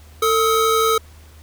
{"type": "tone pair together", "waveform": "square", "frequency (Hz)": [448.5, 1274], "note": ["A4", "D#6"], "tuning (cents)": [33, 41], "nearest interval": "octave + tritone", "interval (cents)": 1808, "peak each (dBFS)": -18, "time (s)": [0.22, 0.98], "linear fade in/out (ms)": 5, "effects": ["added 77 Hz sine -42 dBFS peak until 1.42 s", "pink hiss -50 dBFS RMS until 1.42 s"]}